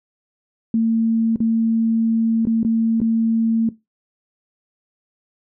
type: tone with dropouts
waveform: sine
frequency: 226.1 Hz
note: A3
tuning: 47 cents sharp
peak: -14 dBFS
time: 0.74-3.69 s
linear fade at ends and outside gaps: 2 ms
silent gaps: 1.36-1.403 / 2.453-2.47 / 2.631-2.648 / 3.003-3.015 s
effects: noise-tail reverb RT60 0.2 s tail -18 dB re dry